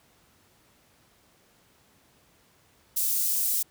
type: high-pass noise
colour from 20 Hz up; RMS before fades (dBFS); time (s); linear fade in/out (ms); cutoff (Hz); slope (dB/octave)
white; -26; 2.96-3.63; 10; 8000; 12
effects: pink hiss -62 dBFS RMS until 3.7 s + high-pass 60 Hz 12 dB/octave